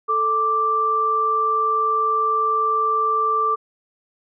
sine tone pair together, 440 / 1174.7 Hz, A4 / D6, 0 / 0 cents, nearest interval octave + perfect fourth, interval 1700 cents, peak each -26 / -17 dBFS, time 0.08-3.56 s, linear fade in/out 20 ms, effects none

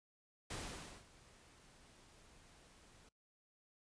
pink noise with ADSR envelope, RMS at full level -44 dBFS, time 0.5-3.09 s, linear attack 7 ms, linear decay 530 ms, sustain -20 dB, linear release 4 ms, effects noise-tail reverb RT60 0.2 s tail -26 dB re dry + resampled to 22050 Hz

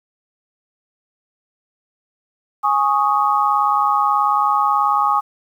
sine chord, Ab suspended fourth, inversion none, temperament just, 830.6 / 1107.5 / 1245.9 Hz, Ab5 / Db6 / Eb6, 0 / -2 / +2 cents, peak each -18 dBFS, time 2.63-5.21 s, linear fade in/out 20 ms, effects 8-bit

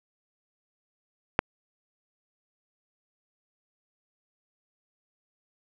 click, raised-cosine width 0.5 ms, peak -4 dBFS, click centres 1.391 s, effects none

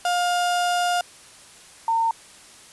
35% pulse / sine tone pair in turn, 708 / 910.2 Hz, F5 / A#5, +23 / -42 cents, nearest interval major third, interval 435 cents, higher second, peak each -18 dBFS, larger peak neither, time 0.05-1.01 / 1.88-2.11 s, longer first, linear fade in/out 2 ms, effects white hiss -47 dBFS RMS until 2.72 s + resampled to 24000 Hz

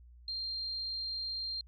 sine tone, 4186 Hz, C8, in tune, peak -35 dBFS, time 0.28-1.61 s, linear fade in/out 2 ms, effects added 60 Hz sine -53 dBFS peak until 1.67 s

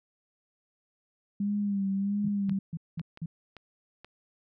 sine tone with vibrato, 200 Hz, G3, 35 cents sharp, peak -26 dBFS, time 1.4-2.59 s, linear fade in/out 5 ms, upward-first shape sine, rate 1.5 Hz, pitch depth 50 cents each way
sine tone bursts, 164.4 Hz, E3, 4 cents flat, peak -31 dBFS, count 5, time 2.24-3.26 s, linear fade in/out 5 ms, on 44 ms, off 200 ms
clicks, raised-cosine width 0.3 ms, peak -30 dBFS, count 5, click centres 2.495 / 2.996 / 3.174 / 3.567 / 4.046 s
effects none

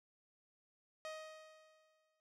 sawtooth tone with exponential decay, 627 Hz, D#5, 13 cents sharp, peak -39 dBFS, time 1.05-2.2 s, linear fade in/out 0 ms, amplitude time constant 250 ms, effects noise-tail reverb RT60 0.1 s tail -22 dB re dry + low-pass 7000 Hz 12 dB/octave

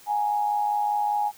sine tone with amplitude modulation, 830.6 Hz, G#5, in tune, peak -19 dBFS, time 0.06-1.32 s, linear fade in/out 50 ms, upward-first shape sine, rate 105 Hz, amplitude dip 55%, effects white hiss -51 dBFS RMS until 1.37 s

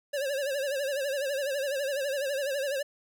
square tone with vibrato, 554.4 Hz, C#5, in tune, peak -29 dBFS, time 0.13-2.83 s, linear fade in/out 10 ms, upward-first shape sine, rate 12 Hz, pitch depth 96 cents each way, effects none

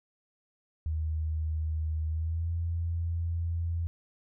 sine tone with pitch glide, 78.6 to 84.24 Hz, D#2 to E2, +18 to +38 cents, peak -28 dBFS, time 0.86-3.87 s, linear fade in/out 0 ms, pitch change +120 cents, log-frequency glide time 2.08-2.51 s, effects none

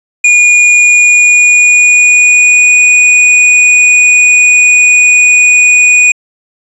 square tone with pitch glide, 2442 to 2468 Hz, D#7 to D#7, -33 to -15 cents, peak -3 dBFS, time 0.24-6.12 s, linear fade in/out 5 ms, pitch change +18 cents, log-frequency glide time 0.78-2.8 s, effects resampled to 22050 Hz

